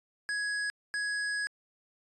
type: tone bursts at uneven times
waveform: square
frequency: 1669 Hz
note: G#6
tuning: 8 cents sharp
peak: -31 dBFS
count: 2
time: 0.29-0.7 / 0.94-1.47 s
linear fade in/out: 0 ms
effects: resampled to 24000 Hz